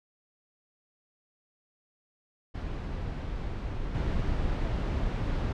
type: noise with level steps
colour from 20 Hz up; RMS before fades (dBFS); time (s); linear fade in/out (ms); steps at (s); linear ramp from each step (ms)
brown; -34 / -29; 2.54-5.53; 10; 3.94; 10
effects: low-pass 4000 Hz 12 dB/octave